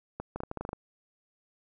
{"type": "clicks", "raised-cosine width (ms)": 1, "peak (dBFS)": -21, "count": 10, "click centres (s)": [0.2, 0.36, 0.404, 0.435, 0.514, 0.573, 0.61, 0.651, 0.691, 0.731], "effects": []}